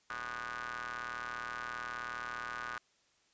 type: ring-modulated tone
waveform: sawtooth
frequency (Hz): 119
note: A#2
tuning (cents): +36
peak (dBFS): -32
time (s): 0.1-2.78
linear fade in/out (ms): 0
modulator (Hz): 1350
effects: white hiss -71 dBFS RMS until 3.33 s + resampled to 16000 Hz